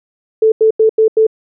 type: tone bursts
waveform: sine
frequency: 440 Hz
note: A4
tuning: in tune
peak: -6 dBFS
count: 5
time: 0.42-1.268 s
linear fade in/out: 5 ms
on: 100 ms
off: 87 ms
effects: none